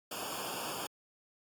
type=noise with comb filter; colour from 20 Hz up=pink; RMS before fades=-40 dBFS; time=0.11-0.87 s; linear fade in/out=5 ms; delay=0.5 ms; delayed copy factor=-0.95; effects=high-pass 100 Hz 12 dB/octave + AAC 64 kbps